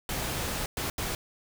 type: noise bursts at uneven times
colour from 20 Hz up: pink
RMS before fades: -32 dBFS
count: 3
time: 0.09-0.66 / 0.77-0.9 / 0.98-1.15 s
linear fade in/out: 2 ms
effects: none